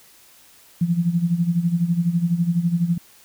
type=tone with tremolo; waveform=sine; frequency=171.4 Hz; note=F3; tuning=32 cents flat; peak=-14 dBFS; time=0.81-2.98 s; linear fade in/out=5 ms; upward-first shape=sine; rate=12 Hz; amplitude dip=75%; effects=white hiss -51 dBFS RMS until 3.24 s